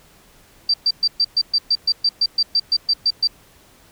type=tone bursts; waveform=sine; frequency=4680 Hz; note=D8; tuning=7 cents flat; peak=-13 dBFS; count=16; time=0.69-3.274 s; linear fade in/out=5 ms; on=49 ms; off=120 ms; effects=pink hiss -51 dBFS RMS until 3.91 s